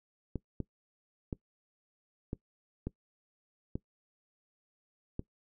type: clicks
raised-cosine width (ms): 3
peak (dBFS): -22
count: 7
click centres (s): 0.357 / 0.603 / 1.328 / 2.331 / 2.87 / 3.755 / 5.194
effects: noise-tail reverb RT60 0.1 s tail -21 dB re dry